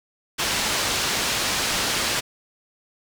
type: low-pass noise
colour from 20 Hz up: white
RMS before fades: -24 dBFS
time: 0.38-2.21 s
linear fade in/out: 20 ms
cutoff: 5700 Hz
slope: 12 dB/octave
effects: none